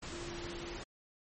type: tone in noise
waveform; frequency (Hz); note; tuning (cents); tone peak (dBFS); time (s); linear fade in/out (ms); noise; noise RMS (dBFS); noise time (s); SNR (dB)
sine; 344.4; F4; -24; -44; 0.12-0.77; 10; pink; -44; 0.02-0.84; -3
effects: MP3 32 kbps